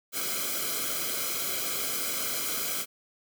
white noise with comb filter, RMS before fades -31 dBFS, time 0.12-2.86 s, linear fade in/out 50 ms, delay 1.1 ms, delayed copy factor -0.95, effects none

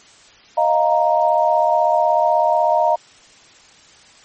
sine chord, Eb suspended second, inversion none, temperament equal, 622.3 / 698.5 / 932.3 Hz, Eb5 / F5 / Bb5, 0 / 0 / 0 cents, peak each -17 dBFS, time 0.57-2.96 s, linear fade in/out 10 ms, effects white hiss -47 dBFS RMS until 4.24 s + MP3 32 kbps

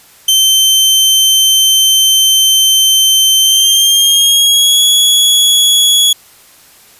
sawtooth tone with pitch glide, 3100 to 3361 Hz, G7 to G#7, -20 to +20 cents, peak -3 dBFS, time 0.28-6.13 s, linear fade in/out 5 ms, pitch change +140 cents, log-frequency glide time 3.4-4.83 s, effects white hiss -42 dBFS RMS until 6.99 s + resampled to 32000 Hz

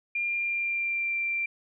sine tone with pitch glide, 2399 to 2361 Hz, D7 to D7, +36 to +9 cents, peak -26 dBFS, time 0.15-1.46 s, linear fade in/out 5 ms, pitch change -27 cents, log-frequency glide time 0.3-1.14 s, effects none

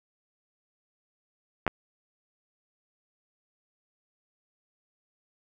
clicks, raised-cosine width 0.5 ms, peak -11 dBFS, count 2, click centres 1.666 / 1.678 s, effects none

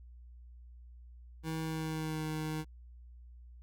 25% pulse tone with pitch glide, 160 to 155.71 Hz, D#3 to D#3, +49 to +2 cents, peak -31 dBFS, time 1.43-2.65 s, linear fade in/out 50 ms, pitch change -47 cents, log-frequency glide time 1.62-2.26 s, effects added 60 Hz sine -50 dBFS peak until 3.62 s

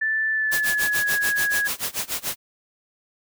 sine tone with pitch glide, 1760 to 1663.1 Hz, A6 to G#6, 0 to +2 cents, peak -20 dBFS, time 0.01-1.68 s, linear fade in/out 10 ms, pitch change -98 cents, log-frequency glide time 0.32-1.12 s
white noise with tremolo, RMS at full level -25 dBFS, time 0.51-2.36 s, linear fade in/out 20 ms, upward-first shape sine, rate 6.9 Hz, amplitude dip 95%
effects none

